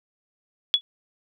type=tone with exponential decay; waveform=sine; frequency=3388 Hz; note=G#7; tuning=34 cents sharp; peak=-10 dBFS; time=0.74-0.81 s; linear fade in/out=0 ms; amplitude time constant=15 ms; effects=none